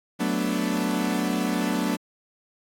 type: chord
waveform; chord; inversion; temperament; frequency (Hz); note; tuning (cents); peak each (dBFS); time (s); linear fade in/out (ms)
40% pulse; B minor seventh; second; equal; 185 / 220 / 246.9 / 293.7; F#3 / A3 / B3 / D4; 0 / 0 / 0 / 0; -28; 0.19-1.97; 20
effects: AAC 64 kbps